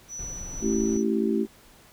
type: tone with tremolo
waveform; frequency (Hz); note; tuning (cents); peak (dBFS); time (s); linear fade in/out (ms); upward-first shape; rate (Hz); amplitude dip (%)
sine; 5930; F#8; +3; -33; 0.08-1.04; 50; triangle; 1.9; 40
type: noise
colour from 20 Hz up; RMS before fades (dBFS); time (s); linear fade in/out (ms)
brown; -38; 0.19-0.97; 2
type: chord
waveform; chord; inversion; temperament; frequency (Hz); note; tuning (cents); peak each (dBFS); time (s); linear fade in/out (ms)
sine; A dominant seventh; none; equal with one note detuned; 220 / 277.2 / 329.6 / 386.8; A3 / C#4 / E4 / G4; 0 / 0 / 0 / -23; -25 / -31 / -28 / -27; 0.61-1.47; 50
effects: pink hiss -54 dBFS RMS until 1.92 s